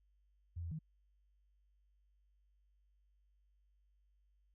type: tone with pitch steps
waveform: sine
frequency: 85.1 / 83.8 / 157.2 Hz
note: F2 / E2 / D#3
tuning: -44 / +29 / +18 cents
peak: -40 dBFS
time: 0.56-0.791 s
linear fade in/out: 10 ms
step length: 77 ms
effects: added 50 Hz sine -70 dBFS peak until 4.54 s